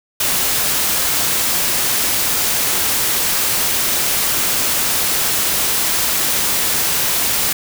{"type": "noise", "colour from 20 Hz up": "white", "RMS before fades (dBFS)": -17, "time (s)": [0.2, 7.53], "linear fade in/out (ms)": 5, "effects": []}